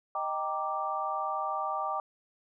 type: chord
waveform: sine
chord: Eb major seventh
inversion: none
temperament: equal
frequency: 622.3 / 784 / 932.3 / 1174.7 Hz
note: Eb5 / G5 / Bb5 / D6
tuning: 0 / 0 / 0 / 0 cents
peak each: -38 / -34 / -38 / -33 dBFS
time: 0.15-2 s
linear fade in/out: 2 ms
effects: none